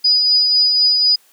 sine tone with tremolo, 4945 Hz, D#8, 12 cents flat, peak -9 dBFS, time 0.04-1.16 s, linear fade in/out 10 ms, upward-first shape triangle, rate 4 Hz, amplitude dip 35%, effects white hiss -53 dBFS RMS until 1.32 s + high-pass 300 Hz 12 dB/octave

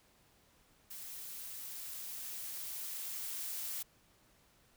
blue noise with level ramp, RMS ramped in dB -47 to -40 dBFS, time 0.9-3.83 s, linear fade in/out 10 ms, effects pink hiss -68 dBFS RMS until 4.76 s

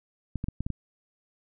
clicks, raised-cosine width 5 ms, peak -18 dBFS, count 6, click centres 0.357 / 0.441 / 0.485 / 0.606 / 0.665 / 0.703 s, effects none

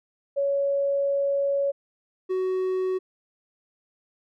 sine / triangle tone pair in turn, 559 / 373.1 Hz, C#5 / F#4, +14 / +14 cents, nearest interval perfect fifth, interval 700 cents, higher first, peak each -21 / -21 dBFS, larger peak neither, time 0.36-1.72 / 2.29-2.99 s, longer first, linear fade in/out 20 ms, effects none

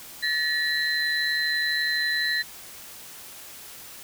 sine tone cluster, 1754 / 1906 / 4051 Hz, A6 / A#6 / B7, -6 / +38 / +43 cents, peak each -27 dBFS, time 0.22-2.43 s, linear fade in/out 20 ms, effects white hiss -43 dBFS RMS until 4.03 s

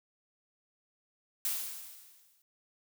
blue noise with exponential decay, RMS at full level -31 dBFS, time 1.45-2.42 s, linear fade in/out 1 ms, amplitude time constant 210 ms, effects none

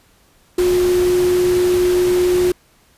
sine tone in noise, 359.9 Hz, F#4, 48 cents flat, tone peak -12 dBFS, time 0.58-2.52 s, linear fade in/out 5 ms, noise pink, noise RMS -27 dBFS, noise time 0.58-2.52 s, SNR +12 dB, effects pink hiss -54 dBFS RMS until 2.97 s + resampled to 32000 Hz

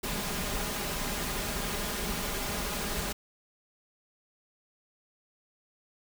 pink noise with comb filter, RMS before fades -33 dBFS, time 0.03-3.13 s, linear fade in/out 10 ms, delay 4.9 ms, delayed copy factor +0.5, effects none

